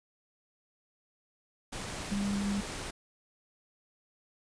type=tone in noise; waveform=sine; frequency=201 Hz; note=G3; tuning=44 cents sharp; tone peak=-29 dBFS; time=2.11-2.61 s; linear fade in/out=10 ms; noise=pink; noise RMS=-39 dBFS; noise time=1.72-2.91 s; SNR=+7 dB; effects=resampled to 22050 Hz